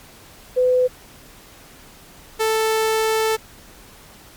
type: tone pair in turn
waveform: sine / sawtooth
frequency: 504 / 440.8 Hz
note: B4 / A4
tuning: +35 / +3 cents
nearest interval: major second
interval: 232 cents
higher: first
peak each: -13 dBFS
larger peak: neither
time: 0.56-0.88 / 2.39-3.37 s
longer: second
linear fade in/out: 20 ms
effects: pink hiss -45 dBFS RMS until 4.36 s + MP3 96 kbps